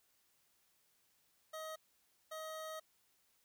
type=tone bursts at uneven times; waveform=25% pulse; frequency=631 Hz; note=D#5; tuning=24 cents sharp; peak=-40 dBFS; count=2; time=1.53-1.76 / 2.31-2.8 s; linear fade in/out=10 ms; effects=white hiss -75 dBFS RMS until 3.44 s